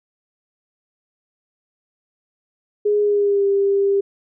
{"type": "tone with pitch glide", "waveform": "sine", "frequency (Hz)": [415.3, 397.2], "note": ["G#4", "G4"], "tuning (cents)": [0, 23], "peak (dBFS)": -14, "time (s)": [2.85, 4.01], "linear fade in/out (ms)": 10, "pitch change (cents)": -77, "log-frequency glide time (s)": [3.01, 3.46], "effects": []}